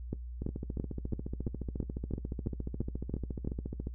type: two click trains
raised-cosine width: 3 ms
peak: -24 / -20 dBFS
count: 50 / 11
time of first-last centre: 0.42-3.871 / 0.13-3.474 s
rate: 14.2 / 2.99 Hz
effects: noise-tail reverb RT60 0.1 s tail -17 dB re dry + added 60 Hz sine -39 dBFS peak until 3.94 s